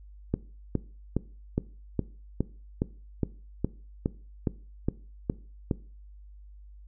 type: click train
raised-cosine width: 3 ms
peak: -12 dBFS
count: 14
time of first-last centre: 0.34-5.712 s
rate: 2.42 Hz
effects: noise-tail reverb RT60 0.4 s tail -19 dB re dry + added 50 Hz sine -46 dBFS peak until 6.87 s